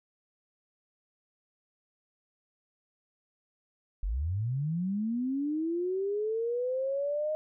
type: linear sweep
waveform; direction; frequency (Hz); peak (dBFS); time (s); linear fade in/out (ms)
sine; up; 41 to 622.3; -28; 4.03-7.35; 0
effects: none